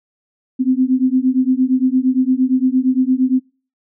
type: beating tone pair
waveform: sine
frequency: 253.8 / 262.5 Hz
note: B3 / C4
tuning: +47 / +6 cents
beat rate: 8.7 Hz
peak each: -15 dBFS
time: 0.59-3.4 s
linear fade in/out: 20 ms
effects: noise-tail reverb RT60 0.4 s tail -26 dB re dry